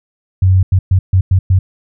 sine tone bursts at uneven times, 93.6 Hz, F#2, 20 cents sharp, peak -6 dBFS, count 6, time 0.42-0.63 / 0.72-0.79 / 0.91-0.99 / 1.13-1.21 / 1.31-1.39 / 1.5-1.59 s, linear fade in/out 5 ms, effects none

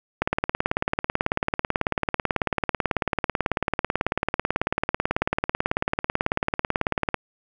click train, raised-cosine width 0.5 ms, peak -6 dBFS, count 127, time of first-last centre 0.22-7.143 s, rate 18.2 Hz, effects none

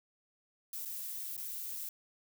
violet noise with dropouts, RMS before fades -41 dBFS, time 0.73-1.89 s, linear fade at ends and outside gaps 2 ms, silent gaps 0.851-0.856 / 1.367-1.377 s, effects none

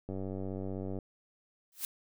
click train, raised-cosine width 2 ms, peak -26 dBFS, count 87, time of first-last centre 0.09-0.988 s, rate 95.8 Hz
blue noise with exponential growth, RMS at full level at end -32 dBFS, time 1.72-1.85 s, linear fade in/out 1 ms, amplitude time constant 28 ms
effects none

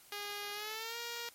5% pulse tone with pitch glide, 410 to 471 Hz, G#4 to A#4, -22 to +18 cents, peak -28 dBFS, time 0.12-1.29 s, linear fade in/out 2 ms, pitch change +240 cents, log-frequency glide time 0.53-0.98 s, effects white hiss -60 dBFS RMS until 1.34 s + MP3 64 kbps

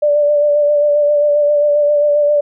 sine tone with vibrato, 587.3 Hz, D5, in tune, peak -9 dBFS, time 0.02-2.41 s, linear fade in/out 10 ms, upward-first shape sine, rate 7.5 Hz, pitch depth 24 cents each way, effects none

